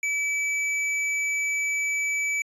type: tone with hard clipping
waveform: sine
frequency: 2300 Hz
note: D7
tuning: 37 cents flat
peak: -25 dBFS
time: 0.03-2.42 s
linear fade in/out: 2 ms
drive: 15 dB
effects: resampled to 24000 Hz